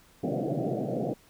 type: band-pass noise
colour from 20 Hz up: pink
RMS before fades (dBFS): -30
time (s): 0.23-1.14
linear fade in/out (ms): 10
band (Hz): 120 to 730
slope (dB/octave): 96
effects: pink hiss -59 dBFS RMS until 1.29 s